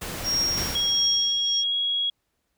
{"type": "noise", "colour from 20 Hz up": "pink", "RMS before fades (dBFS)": -33, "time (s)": [0.01, 0.76], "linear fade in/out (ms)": 10}
{"type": "tone with tremolo", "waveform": "sine", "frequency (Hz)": 5588, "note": "F8", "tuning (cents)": 0, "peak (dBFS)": -20, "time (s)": [0.23, 1.64], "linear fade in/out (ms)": 50, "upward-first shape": "triangle", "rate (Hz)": 1.5, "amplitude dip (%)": 80}
{"type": "noise with exponential decay", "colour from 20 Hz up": "pink", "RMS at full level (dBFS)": -30, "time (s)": [0.57, 1.86], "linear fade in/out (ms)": 5, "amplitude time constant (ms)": 280}
{"type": "tone with pitch glide", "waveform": "sine", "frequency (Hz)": [3296, 3315], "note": ["G#7", "G#7"], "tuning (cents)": [-14, -4], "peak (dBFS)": -22, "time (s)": [0.75, 2.1], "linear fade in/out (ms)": 5, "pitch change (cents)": 10, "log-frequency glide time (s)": [1.68, 1.74]}
{"effects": ["pink hiss -75 dBFS RMS until 2.57 s"]}